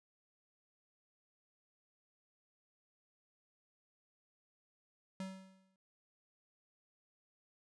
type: tone with exponential decay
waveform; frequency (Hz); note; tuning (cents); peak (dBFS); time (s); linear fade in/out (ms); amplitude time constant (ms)
square; 190; F#3; +46; -39; 5.2-5.76; 2; 120
effects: resampled to 22050 Hz